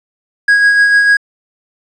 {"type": "tone with tremolo", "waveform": "triangle", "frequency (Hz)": 1650, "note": "G#6", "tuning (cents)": -12, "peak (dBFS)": -3, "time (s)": [0.48, 1.17], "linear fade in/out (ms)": 5, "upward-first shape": "sine", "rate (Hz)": 6.7, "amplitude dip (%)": 35, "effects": ["resampled to 22050 Hz", "7-bit"]}